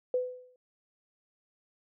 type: tone with exponential decay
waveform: sine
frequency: 502 Hz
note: B4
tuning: 28 cents sharp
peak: -23 dBFS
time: 0.14-0.56 s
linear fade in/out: 2 ms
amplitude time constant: 91 ms
effects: none